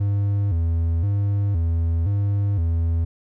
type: tone with vibrato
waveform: triangle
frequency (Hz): 91.5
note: F#2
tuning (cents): -19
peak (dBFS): -16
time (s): 0-3.05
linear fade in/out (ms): 10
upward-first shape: square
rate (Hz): 0.97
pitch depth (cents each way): 170
effects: none